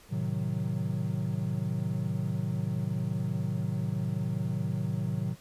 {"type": "chord", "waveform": "triangle", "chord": "A diminished seventh", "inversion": "none", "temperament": "equal", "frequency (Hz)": [110, 130.81, 155.56, 185], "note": ["A2", "C3", "Eb3", "Gb3"], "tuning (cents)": [0, 0, 0, 0], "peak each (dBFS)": -32, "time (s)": [0.09, 5.36], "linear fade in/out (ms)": 50, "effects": ["pink hiss -56 dBFS RMS until 5.4 s", "resampled to 32000 Hz"]}